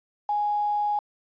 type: tone with quantisation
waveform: sine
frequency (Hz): 830.6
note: G#5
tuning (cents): 0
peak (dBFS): -22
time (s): 0.29-0.99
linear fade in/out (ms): 2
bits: 8
effects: resampled to 11025 Hz